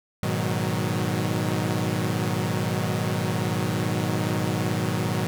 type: chord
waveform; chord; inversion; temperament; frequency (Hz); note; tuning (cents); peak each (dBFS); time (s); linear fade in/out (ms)
sawtooth; G# minor seventh; none; equal with one note detuned; 103.83 / 121.42 / 155.56 / 185; G#2 / B2 / D#3 / F#3; 0 / -29 / 0 / 0; -25; 0.23-5.27; 0
effects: none